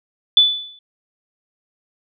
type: tone with exponential decay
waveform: sine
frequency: 3480 Hz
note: A7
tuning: 20 cents flat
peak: -5 dBFS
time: 0.37-0.79 s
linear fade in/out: 2 ms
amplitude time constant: 90 ms
effects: none